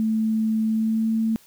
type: tone with pitch glide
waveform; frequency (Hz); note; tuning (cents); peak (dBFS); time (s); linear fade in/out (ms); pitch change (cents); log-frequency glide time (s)
sine; 220 to 223.1; A3 to A3; 0 to +24; -19; 0-1.36; 0; +24; 0.67-1.13
effects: white hiss -54 dBFS RMS until 1.46 s